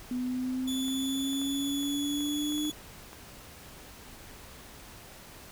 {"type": "exponential sweep", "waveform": "sine", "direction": "up", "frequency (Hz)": [248.6, 301.4], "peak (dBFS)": -29, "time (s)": [0.11, 2.7], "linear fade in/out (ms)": 2}
{"type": "tone with pitch glide", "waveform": "sawtooth", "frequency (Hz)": [3453, 3392], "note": ["A7", "G#7"], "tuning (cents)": [-33, 36], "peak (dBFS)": -32, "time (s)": [0.67, 2.72], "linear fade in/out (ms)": 10, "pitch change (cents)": -31, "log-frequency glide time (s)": [1.36, 2.15]}
{"type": "clicks", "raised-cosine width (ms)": 0.5, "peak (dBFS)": -32, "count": 9, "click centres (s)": [0.882, 1.332, 1.416, 1.832, 2.207, 2.522, 2.58, 2.651, 3.131]}
{"effects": ["pink hiss -49 dBFS RMS until 5.51 s"]}